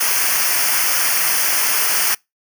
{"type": "noise with comb filter", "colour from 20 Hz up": "white", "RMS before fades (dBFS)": -17, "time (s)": [0, 2.15], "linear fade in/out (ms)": 10, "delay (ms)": 0.26, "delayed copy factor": -0.8, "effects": ["noise-tail reverb RT60 0.2 s tail -26 dB re dry"]}